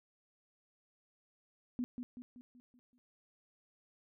sine tone with echo, 246.2 Hz, B3, 5 cents flat, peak -33 dBFS, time 1.79-1.84 s, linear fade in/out 0 ms, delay 190 ms, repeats 6, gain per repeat -6 dB, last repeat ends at 2.98 s, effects none

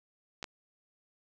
clicks, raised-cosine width 0.2 ms, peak -22 dBFS, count 2, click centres 0.428 / 0.442 s, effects 9-bit

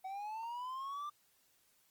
triangle linear sweep, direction up, 748 to 1195 Hz, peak -38 dBFS, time 0.04-1.1 s, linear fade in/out 10 ms, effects white hiss -72 dBFS RMS until 1.9 s + Opus 24 kbps

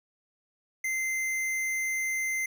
sine tone with tanh clipping, 2077 Hz, C7, 13 cents flat, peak -29 dBFS, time 0.84-2.46 s, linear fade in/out 5 ms, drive 18 dB, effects none

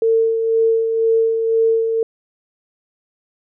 sine tone with tremolo, 451.4 Hz, A4, 44 cents sharp, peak -11 dBFS, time 0.02-2.03 s, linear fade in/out 2 ms, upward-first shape sine, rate 2 Hz, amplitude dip 45%, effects none

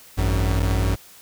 45% pulse tone pair together, 53.62 / 94.3 Hz, A1 / F#2, -44 / +33 cents, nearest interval minor seventh, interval 977 cents, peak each -21 dBFS, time 0.17-0.96 s, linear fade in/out 20 ms, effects white hiss -47 dBFS RMS until 1.21 s

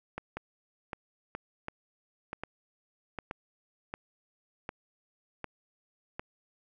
two click trains, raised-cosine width 0.5 ms, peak -21 / -21 dBFS, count 4 / 9, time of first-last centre 0.37-3.311 / 0.18-6.195 s, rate 1.02 / 1.33 Hz, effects none

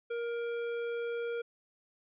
sine tone with tanh clipping, 469.8 Hz, A#4, 13 cents sharp, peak -35 dBFS, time 0.1-1.42 s, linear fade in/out 10 ms, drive 15 dB, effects resampled to 8000 Hz

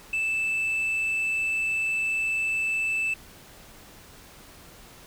sine tone, 2637 Hz, E7, in tune, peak -21 dBFS, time 0.13-3.14 s, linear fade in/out 5 ms, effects tanh soft clip ceiling -23 dBFS + pink hiss -49 dBFS RMS until 5.06 s

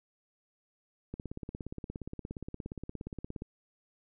click train, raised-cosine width 3 ms, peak -26 dBFS, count 40, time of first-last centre 1.14-3.421 s, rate 17.1 Hz, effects none

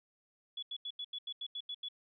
sine tone bursts, 3401 Hz, G#7, 40 cents sharp, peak -38 dBFS, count 10, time 0.57-1.886 s, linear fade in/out 5 ms, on 56 ms, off 84 ms, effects none

